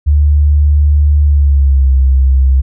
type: tone with pitch glide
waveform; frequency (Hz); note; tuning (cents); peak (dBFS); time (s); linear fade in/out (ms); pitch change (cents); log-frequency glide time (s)
sine; 73.42 to 66.17; D2 to C2; 0 to +20; -5; 0.06-2.62; 20; -180; 1.23-1.91
effects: none